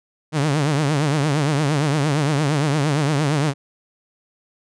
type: tone with vibrato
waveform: sawtooth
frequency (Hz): 146.83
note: D3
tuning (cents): 0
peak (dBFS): -13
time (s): 0.32-3.54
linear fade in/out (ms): 50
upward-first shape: triangle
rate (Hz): 8.7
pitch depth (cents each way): 160
effects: resampled to 22050 Hz